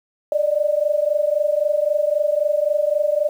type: tone pair together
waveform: sine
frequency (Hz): 584 / 607.8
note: D5 / D#5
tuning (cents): -10 / -41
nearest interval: minor second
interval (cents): 69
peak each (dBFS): -19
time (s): 0.32-3.29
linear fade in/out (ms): 2
effects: 8-bit